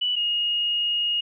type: tone pair in turn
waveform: sine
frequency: 2959 / 2865 Hz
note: F#7 / F7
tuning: -1 / +44 cents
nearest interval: minor second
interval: 55 cents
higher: first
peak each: -21 dBFS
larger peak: neither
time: 0.01-0.16 / 0.16-1.21 s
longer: second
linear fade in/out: 10 ms
effects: none